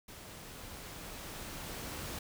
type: noise with level ramp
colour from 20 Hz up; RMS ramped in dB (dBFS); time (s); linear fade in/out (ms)
pink; -50 to -41; 0.08-2.19; 5
effects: none